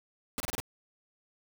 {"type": "noise bursts", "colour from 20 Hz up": "pink", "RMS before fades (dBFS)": -34, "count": 5, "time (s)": [0.38, 0.601], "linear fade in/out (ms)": 0, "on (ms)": 21, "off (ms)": 29, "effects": []}